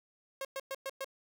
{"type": "tone bursts", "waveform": "sawtooth", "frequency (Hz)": 540, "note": "C#5", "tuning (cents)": -45, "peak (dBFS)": -32, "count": 5, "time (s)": [0.41, 1.045], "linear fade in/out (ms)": 2, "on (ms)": 39, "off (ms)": 110, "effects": []}